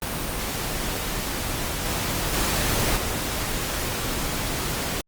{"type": "noise with level steps", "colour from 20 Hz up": "pink", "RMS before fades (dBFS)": [-28, -26, -23, -27], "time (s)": [0.02, 5.01], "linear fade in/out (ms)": 2, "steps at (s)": [1.85, 2.33, 2.96], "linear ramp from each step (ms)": 10, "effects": ["Opus 32 kbps"]}